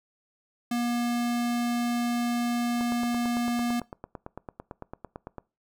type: tone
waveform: square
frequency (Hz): 239.2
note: A#3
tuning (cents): +45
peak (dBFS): -26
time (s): 0.71-3.8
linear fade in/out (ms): 5
type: click train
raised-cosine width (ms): 1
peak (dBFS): -23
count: 24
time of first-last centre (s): 2.81-5.383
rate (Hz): 8.94
effects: noise-tail reverb RT60 0.3 s tail -23 dB re dry